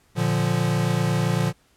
square chord, Bb major, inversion none, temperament equal, 116.54 / 146.83 / 174.61 Hz, Bb2 / D3 / F3, 0 / 0 / 0 cents, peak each -25 dBFS, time 0.15-1.53 s, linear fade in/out 50 ms, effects pink hiss -61 dBFS RMS until 1.76 s + low-pass 12000 Hz 12 dB/octave

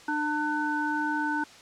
harmonic tone, 299.7 Hz, D4, 35 cents sharp, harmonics 1 / 3 / 5, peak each -30 / -30 / -30 dBFS, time 0.08-1.44 s, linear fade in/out 5 ms, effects white hiss -50 dBFS RMS until 1.61 s + low-pass 6000 Hz 12 dB/octave

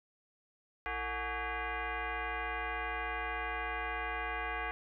sine tone with frequency modulation, 453.3 Hz, A#4, 48 cents flat, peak -34 dBFS, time 0.86-4.71 s, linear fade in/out 0 ms, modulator 395 Hz, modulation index 4.8, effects none

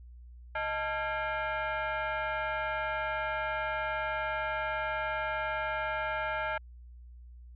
sine tone with frequency modulation, 129.6 Hz, C3, 16 cents flat, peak -30 dBFS, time 0.55-6.58 s, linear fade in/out 5 ms, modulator 753 Hz, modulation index 2.5, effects added 60 Hz sine -47 dBFS peak until 7.55 s

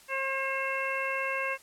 harmonic tone, 537 Hz, C5, 45 cents sharp, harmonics 1 / 2 / 3 / 4 / 5, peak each -35 / -35 / -35 / -35 / -35 dBFS, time 0.08-1.58 s, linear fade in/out 50 ms, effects white hiss -56 dBFS RMS until 1.62 s + low-pass 12000 Hz 12 dB/octave

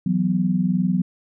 sine chord, E suspended second, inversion none, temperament equal, 164.81 / 185 / 246.9 Hz, E3 / F#3 / B3, 0 / 0 / 0 cents, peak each -24 / -19 / -25 dBFS, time 0.06-1.02 s, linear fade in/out 5 ms, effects none

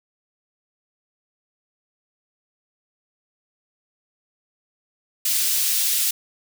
white high-pass noise, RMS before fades -21 dBFS, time 5.25-6.11 s, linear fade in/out 5 ms, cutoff 3100 Hz, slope 12 dB/octave, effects none

